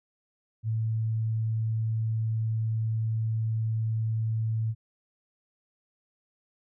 sine tone, 111.3 Hz, A2, 20 cents sharp, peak -25 dBFS, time 0.63-4.75 s, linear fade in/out 50 ms, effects none

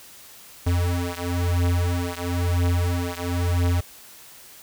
square beating tone pair, 87.31 / 88.31 Hz, F2 / F2, 0 / +20 cents, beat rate 1 Hz, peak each -24 / -25 dBFS, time 0.66-3.81 s, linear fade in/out 10 ms, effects white hiss -46 dBFS RMS until 4.62 s

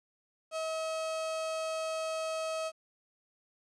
35% pulse tone, 640 Hz, D#5, 49 cents sharp, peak -31 dBFS, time 0.51-2.72 s, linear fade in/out 50 ms, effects resampled to 22050 Hz + 11-bit

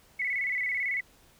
sine tone with vibrato, 2093 Hz, C7, in tune, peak -27 dBFS, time 0.19-1.01 s, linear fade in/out 10 ms, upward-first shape square, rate 18 Hz, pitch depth 83 cents each way, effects pink hiss -60 dBFS RMS until 1.39 s

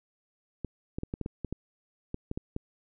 clicks, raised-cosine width 3 ms, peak -20 dBFS, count 12, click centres 0.647 / 0.985 / 1.034 / 1.139 / 1.213 / 1.261 / 1.447 / 1.526 / 2.144 / 2.314 / 2.375 / 2.564 s, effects none

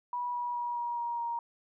sine tone with pitch steps, 975 / 967.7 / 960.5 / 953.3 / 946.1 / 939.1 Hz, B5 / B5 / B5 / A#5 / A#5 / A#5, -23 / -36 / -48 / +39 / +25 / +13 cents, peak -31 dBFS, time 0.13-1.39 s, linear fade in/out 2 ms, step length 210 ms, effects none

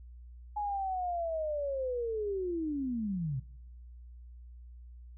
sine linear sweep, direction down, 843 to 123.47 Hz, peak -31 dBFS, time 0.56-3.4 s, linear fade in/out 10 ms, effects noise-tail reverb RT60 1.0 s tail -24 dB re dry + added 60 Hz sine -47 dBFS peak until 5.17 s

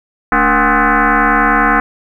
sine tone with frequency modulation, 220 Hz, A3, in tune, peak -8 dBFS, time 0.32-1.8 s, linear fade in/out 2 ms, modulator 255 Hz, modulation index 6.4, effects 8-bit

